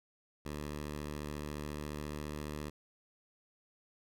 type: tone with pitch glide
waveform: 10% pulse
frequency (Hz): 74.2 to 74.8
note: D2 to D2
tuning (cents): +18 to +32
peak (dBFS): -31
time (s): 0.45-2.7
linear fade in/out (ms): 10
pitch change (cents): +14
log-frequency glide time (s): 1.52-2.51
effects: none